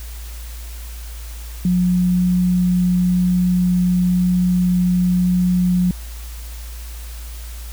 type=tone; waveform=sine; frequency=180.1 Hz; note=F#3; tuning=46 cents flat; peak=-13 dBFS; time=1.65-5.91 s; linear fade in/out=2 ms; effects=added 57 Hz sine -29 dBFS peak until 7.72 s + white hiss -40 dBFS RMS until 7.72 s